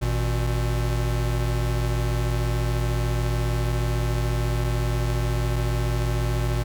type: tone pair together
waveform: square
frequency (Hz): 53.32 / 119.7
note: G#1 / A#2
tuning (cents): +46 / +46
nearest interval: octave + major second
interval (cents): 1400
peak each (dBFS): -25 / -25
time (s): 0.01-6.64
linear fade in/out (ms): 20
effects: none